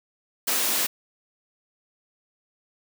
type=high-pass noise; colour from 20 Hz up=white; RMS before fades=-24 dBFS; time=0.47-0.87 s; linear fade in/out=10 ms; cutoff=190 Hz; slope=48 dB/octave; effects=none